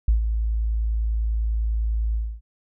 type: tone with ADSR envelope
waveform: sine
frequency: 55 Hz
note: A1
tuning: in tune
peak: -13 dBFS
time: 0.08-2.41 s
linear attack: 4 ms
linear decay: 120 ms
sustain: -7 dB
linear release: 260 ms
effects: none